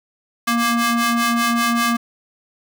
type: ring-modulated tone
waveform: sawtooth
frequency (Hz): 468.3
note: A#4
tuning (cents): +8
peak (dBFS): -9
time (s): 0.47-1.97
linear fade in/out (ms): 10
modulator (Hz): 705
effects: none